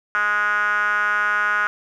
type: tone with band-pass filter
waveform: 5% pulse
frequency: 207.7 Hz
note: G#3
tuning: in tune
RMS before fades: -20 dBFS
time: 0.15-1.67 s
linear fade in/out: 0 ms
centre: 1400 Hz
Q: 7.6
effects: none